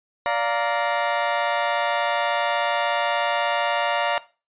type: chord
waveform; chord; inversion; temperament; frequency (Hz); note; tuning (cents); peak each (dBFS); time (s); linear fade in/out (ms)
sawtooth; Bb major; first; just; 582.7 / 699.2 / 932.3; D5 / F5 / Bb5; -14 / +2 / 0; -21; 0.26-4.18; 0
effects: noise-tail reverb RT60 0.3 s tail -17 dB re dry + resampled to 8000 Hz